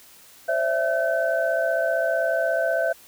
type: tone cluster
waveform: sine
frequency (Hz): 531 / 586 / 662 / 1527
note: C5 / D5 / E5 / G6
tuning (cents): +25 / -4 / +7 / -46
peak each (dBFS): -27 / -31 / -22 / -27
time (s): 0.48-2.93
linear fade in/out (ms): 10
effects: white hiss -50 dBFS RMS until 3.07 s